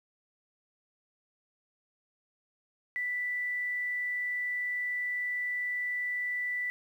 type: tone with quantisation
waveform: sine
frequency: 1975.5 Hz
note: B6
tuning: in tune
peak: -30 dBFS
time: 2.96-6.7 s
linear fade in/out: 0 ms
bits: 10
effects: none